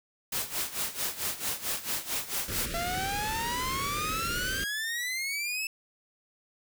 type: noise with tremolo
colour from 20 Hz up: white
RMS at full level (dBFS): -30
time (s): 0.32-2.66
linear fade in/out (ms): 5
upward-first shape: sine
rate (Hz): 4.5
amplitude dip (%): 80
type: band-stop noise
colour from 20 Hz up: pink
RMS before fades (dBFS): -36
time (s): 2.48-4.64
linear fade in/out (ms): 2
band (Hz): 580 to 1200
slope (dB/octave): 96
type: exponential sweep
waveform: sawtooth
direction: up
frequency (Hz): 671 to 2637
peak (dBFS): -27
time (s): 2.74-5.67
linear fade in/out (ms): 2
effects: none